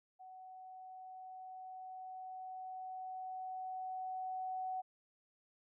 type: tone with level ramp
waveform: sine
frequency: 748 Hz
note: F#5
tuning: 19 cents sharp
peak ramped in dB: -51 to -37 dBFS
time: 0.19-4.82 s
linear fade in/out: 20 ms
effects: none